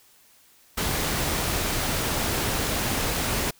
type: noise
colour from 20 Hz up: pink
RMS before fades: -26 dBFS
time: 0.77-3.51 s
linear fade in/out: 10 ms
effects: white hiss -57 dBFS RMS until 3.59 s